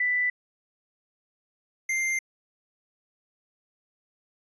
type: tone pair in turn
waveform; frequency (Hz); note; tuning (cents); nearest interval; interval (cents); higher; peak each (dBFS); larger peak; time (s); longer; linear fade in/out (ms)
sine / square; 1984 / 2097; B6 / C7; +7 / +3; minor second; 96; second; -22 / -25; first; 0-0.3 / 1.89-2.19; neither; 5
effects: resampled to 22050 Hz

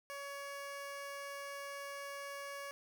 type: tone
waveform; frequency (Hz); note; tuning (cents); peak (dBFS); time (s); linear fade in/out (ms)
15% pulse; 562; C#5; +24; -37; 0.1-2.71; 0
effects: none

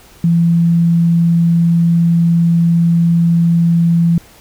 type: tone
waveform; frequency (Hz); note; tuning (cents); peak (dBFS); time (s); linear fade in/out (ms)
sine; 168.7; E3; +40; -8; 0.24-4.18; 2
effects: pink hiss -43 dBFS RMS until 4.4 s

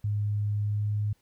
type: tone with pitch glide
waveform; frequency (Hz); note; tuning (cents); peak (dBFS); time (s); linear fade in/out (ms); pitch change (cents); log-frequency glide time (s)
sine; 103.83 to 104.55; G#2 to G#2; 0 to +12; -25; 0.04-1.13; 5; +12; 0.63-0.87
effects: pink hiss -69 dBFS RMS until 1.21 s

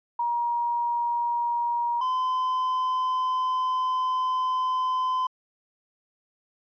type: tone pair in turn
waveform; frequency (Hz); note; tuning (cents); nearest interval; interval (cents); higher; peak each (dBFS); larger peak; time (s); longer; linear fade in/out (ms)
sine / triangle; 949 / 1022.4; A#5 / C6; +31 / -40; minor second; 129; second; -23 / -21; second; 0.19-2.01 / 2.01-5.27; second; 5
effects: resampled to 11025 Hz

